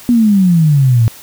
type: exponential sweep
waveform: sine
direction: down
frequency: 246.9 to 110 Hz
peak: -6 dBFS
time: 0.09-1.08 s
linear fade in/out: 0 ms
effects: white hiss -36 dBFS RMS until 1.22 s